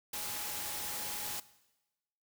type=tone in noise; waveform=sine; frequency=835 Hz; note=G#5; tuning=9 cents sharp; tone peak=-50 dBFS; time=0.13-1.4 s; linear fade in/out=5 ms; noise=white; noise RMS=-39 dBFS; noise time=0.13-1.4 s; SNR=-14 dB; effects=noise-tail reverb RT60 1.0 s tail -18 dB re dry